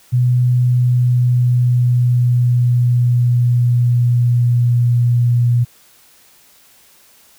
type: tone with pitch glide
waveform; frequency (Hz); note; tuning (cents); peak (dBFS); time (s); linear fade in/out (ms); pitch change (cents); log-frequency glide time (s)
sine; 123.9 to 120.51; B2 to B2; +6 to -42; -10; 0.12-5.65; 20; -48; 0.61-4.91
effects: white hiss -49 dBFS RMS until 7.38 s